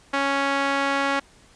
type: tone with band-pass filter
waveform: sawtooth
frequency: 277.2 Hz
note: C#4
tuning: in tune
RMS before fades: -23 dBFS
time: 0.13-1.2 s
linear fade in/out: 10 ms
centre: 1500 Hz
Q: 0.9
effects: pink hiss -54 dBFS RMS until 1.55 s + resampled to 22050 Hz